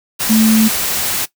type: tone in noise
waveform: sine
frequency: 220 Hz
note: A3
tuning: in tune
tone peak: -8 dBFS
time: 0.29-0.69 s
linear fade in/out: 20 ms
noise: white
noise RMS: -18 dBFS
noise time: 0.19-1.26 s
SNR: +7 dB
effects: noise-tail reverb RT60 0.1 s tail -17 dB re dry